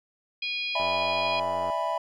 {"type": "harmonic tone", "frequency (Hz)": 820, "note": "G#5", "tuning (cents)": -22, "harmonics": [3, 4, 5, 6], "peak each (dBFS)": [-30, -34, -38, -39], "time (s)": [0.42, 1.4], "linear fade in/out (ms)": 5}
{"type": "chord", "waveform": "triangle", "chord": "E dominant seventh", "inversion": "third", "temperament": "just", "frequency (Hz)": [593.3, 659.3, 824.1, 988.9], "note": ["D5", "E5", "G#5", "B5"], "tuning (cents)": [18, 0, -14, 2], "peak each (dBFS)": [-33, -28, -33, -27], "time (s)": [0.75, 1.98], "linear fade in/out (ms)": 5}
{"type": "click train", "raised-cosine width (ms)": 1, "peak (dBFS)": -25, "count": 82, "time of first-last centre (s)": [0.8, 1.699], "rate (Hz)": 90.1}
{"effects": []}